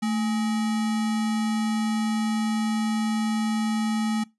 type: tone with sample-and-hold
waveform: sine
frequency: 220 Hz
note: A3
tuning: in tune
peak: -22 dBFS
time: 0.02-4.24 s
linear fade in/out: 10 ms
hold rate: 1050 Hz
effects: noise-tail reverb RT60 0.2 s tail -22 dB re dry + resampled to 24000 Hz